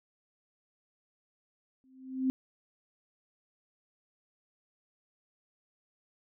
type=tone with exponential growth; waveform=sine; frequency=261.2 Hz; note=C4; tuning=3 cents flat; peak=-23 dBFS; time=1.84-2.3 s; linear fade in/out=0 ms; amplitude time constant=99 ms; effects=none